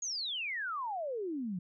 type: exponential sweep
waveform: sine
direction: down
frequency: 6780 to 170 Hz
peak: -34 dBFS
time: 0.02-1.59 s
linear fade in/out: 5 ms
effects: none